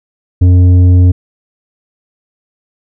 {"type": "tone with tanh clipping", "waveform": "sine", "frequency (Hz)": 90, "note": "F#2", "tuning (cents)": -47, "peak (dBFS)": -4, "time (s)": [0.41, 1.12], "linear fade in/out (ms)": 10, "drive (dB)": 8, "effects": []}